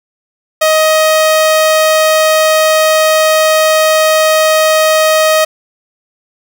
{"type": "tone", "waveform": "sawtooth", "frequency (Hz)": 628, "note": "D#5", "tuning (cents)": 16, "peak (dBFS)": -3, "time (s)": [0.61, 5.45], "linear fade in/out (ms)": 10, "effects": []}